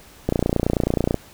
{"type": "click train", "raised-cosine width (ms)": 2, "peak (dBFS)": -5, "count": 26, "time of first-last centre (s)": [0.29, 1.143], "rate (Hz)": 29.3, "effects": ["pink hiss -47 dBFS RMS until 1.33 s"]}